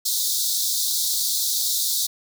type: high-pass noise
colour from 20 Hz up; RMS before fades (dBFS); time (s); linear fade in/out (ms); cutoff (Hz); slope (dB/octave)
pink; -23; 0.05-2.07; 10; 3600; 96
effects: none